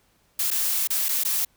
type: noise with dropouts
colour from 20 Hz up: blue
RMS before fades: -24 dBFS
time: 0.39-1.45 s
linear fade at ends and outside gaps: 5 ms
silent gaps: 0.505-0.512 / 0.874-0.903 / 1.085-1.089 / 1.237-1.249 s
effects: pink hiss -64 dBFS RMS until 1.56 s